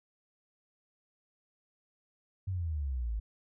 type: exponential sweep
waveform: sine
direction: down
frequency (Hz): 98 to 51.6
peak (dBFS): -31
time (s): 2.47-3.2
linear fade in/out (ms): 10
effects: none